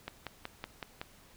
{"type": "click train", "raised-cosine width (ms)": 0.3, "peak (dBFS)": -22, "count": 6, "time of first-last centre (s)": [0.08, 1.015], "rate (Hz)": 5.35, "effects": ["pink hiss -59 dBFS RMS until 1.36 s"]}